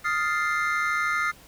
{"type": "chord", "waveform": "triangle", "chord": "F dominant seventh", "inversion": "third", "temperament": "equal", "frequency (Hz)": [1244.5, 1396.9, 1760, 2093], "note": ["Eb6", "F6", "A6", "C7"], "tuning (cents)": [0, 0, 0, 0], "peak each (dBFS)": [-26, -26, -31, -26], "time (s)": [0.04, 1.32], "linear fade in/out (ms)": 20, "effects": ["pink hiss -51 dBFS RMS until 1.47 s"]}